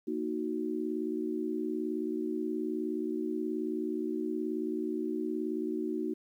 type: chord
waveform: sine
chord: D# minor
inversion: second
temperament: equal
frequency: 233.1 / 311.1 / 370 Hz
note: A#3 / D#4 / F#4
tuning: 0 / 0 / 0 cents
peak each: -37 / -34 / -35 dBFS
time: 0.07-6.14 s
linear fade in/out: 10 ms
effects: 11-bit